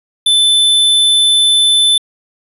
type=tone; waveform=square; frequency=3520 Hz; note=A7; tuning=in tune; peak=-8 dBFS; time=0.26-1.98 s; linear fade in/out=5 ms; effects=resampled to 32000 Hz